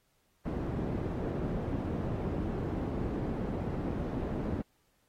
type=low-pass noise; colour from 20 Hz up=white; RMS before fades=-34 dBFS; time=0.45-4.62 s; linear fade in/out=10 ms; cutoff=320 Hz; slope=12 dB/octave; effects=pink hiss -73 dBFS RMS until 5.08 s + AAC 48 kbps